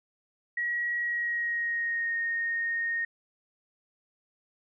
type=tone with pitch glide; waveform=sine; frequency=1911 to 1852.3 Hz; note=A#6 to A#6; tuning=+43 to -12 cents; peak=-27 dBFS; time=0.57-3.05 s; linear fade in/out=5 ms; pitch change=-55 cents; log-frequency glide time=0.96-2.16 s; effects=none